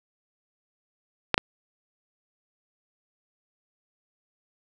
clicks, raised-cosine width 0.3 ms, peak -3 dBFS, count 2, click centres 1.343 / 1.379 s, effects none

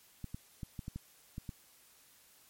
clicks, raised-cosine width 5 ms, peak -28 dBFS, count 8, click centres 0.243 / 0.345 / 0.632 / 0.792 / 0.881 / 0.96 / 1.381 / 1.492 s, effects white hiss -63 dBFS RMS until 2.49 s + MP3 64 kbps

